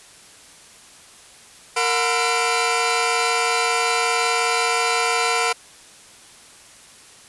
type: tone cluster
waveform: sawtooth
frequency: 462.7 / 727 / 1011 / 1349 / 2353 Hz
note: A#4 / F#5 / B5 / E6 / D7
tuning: -13 / -31 / +40 / +40 / +3 cents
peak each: -21 dBFS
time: 1.76-5.53 s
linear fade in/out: 10 ms
effects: white hiss -46 dBFS RMS until 7.28 s + resampled to 24000 Hz